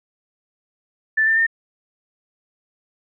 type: tone with pitch steps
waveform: sine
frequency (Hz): 1760 / 1787.7 / 1815.8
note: A6 / A6 / A#6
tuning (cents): 0 / +27 / -46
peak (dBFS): -14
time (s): 1.17-1.467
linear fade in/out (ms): 10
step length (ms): 99
effects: none